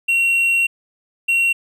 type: tone pair in turn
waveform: triangle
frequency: 2738 / 2738 Hz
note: F7 / F7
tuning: -35 / -35 cents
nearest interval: unison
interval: 0 cents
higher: neither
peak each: -12 dBFS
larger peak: neither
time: 0.08-0.67 / 1.28-1.53 s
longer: first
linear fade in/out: 10 ms
effects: none